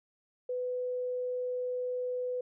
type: tone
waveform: sine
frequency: 499.1 Hz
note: B4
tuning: 18 cents sharp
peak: -31 dBFS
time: 0.49-2.41 s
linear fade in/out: 5 ms
effects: none